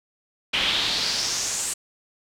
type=noise with band-pass filter sweep; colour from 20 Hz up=brown; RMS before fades=-25 dBFS; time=0.53-1.74 s; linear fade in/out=10 ms; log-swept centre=2900 to 8400 Hz; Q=3.6; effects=none